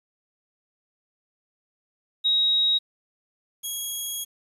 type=tone pair in turn; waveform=sine / 5% pulse; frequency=3800 / 3309 Hz; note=A#7 / G#7; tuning=+33 / -7 cents; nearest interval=major second; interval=240 cents; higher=first; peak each=-18 / -19 dBFS; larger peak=first; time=2.24-2.79 / 3.63-4.25 s; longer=second; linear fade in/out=20 ms; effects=resampled to 32000 Hz + 9-bit